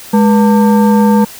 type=tone with frequency modulation; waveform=sine; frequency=208.7 Hz; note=G#3; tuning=9 cents sharp; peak=-5 dBFS; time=0.13-1.25 s; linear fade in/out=10 ms; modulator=693 Hz; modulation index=0.73; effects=white hiss -32 dBFS RMS until 1.39 s